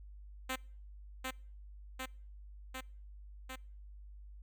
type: tone with echo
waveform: 5% pulse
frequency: 260 Hz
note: C4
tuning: 11 cents flat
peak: -24 dBFS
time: 0.49-0.56 s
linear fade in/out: 10 ms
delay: 750 ms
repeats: 4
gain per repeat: -2 dB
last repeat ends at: 3.56 s
effects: noise-tail reverb RT60 0.5 s tail -26 dB re dry + added 50 Hz sine -49 dBFS peak until 4.42 s